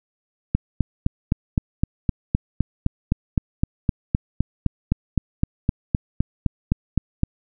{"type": "click train", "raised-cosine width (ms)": 5, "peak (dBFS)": -5, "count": 27, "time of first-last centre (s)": [0.55, 7.234], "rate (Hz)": 3.89, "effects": []}